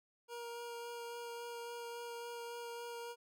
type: tone with vibrato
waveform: 25% pulse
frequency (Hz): 472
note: A#4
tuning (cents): +22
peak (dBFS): -40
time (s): 0.28-3.16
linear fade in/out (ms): 50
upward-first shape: sine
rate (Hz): 3.6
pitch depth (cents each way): 10
effects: none